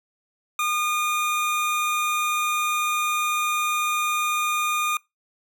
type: tone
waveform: 25% pulse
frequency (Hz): 1218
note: D#6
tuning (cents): -37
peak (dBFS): -18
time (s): 0.59-4.97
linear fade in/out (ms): 2
effects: noise-tail reverb RT60 0.2 s tail -23 dB re dry